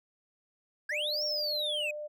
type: linear two-way sweep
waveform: triangle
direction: up then down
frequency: 1568 to 5600 to 2468 Hz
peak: -29 dBFS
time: 0.89-1.91 s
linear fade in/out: 5 ms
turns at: 1.24 s
type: tone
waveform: sine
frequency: 599 Hz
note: D5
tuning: 34 cents sharp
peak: -36 dBFS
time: 0.91-2.08 s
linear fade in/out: 20 ms
effects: none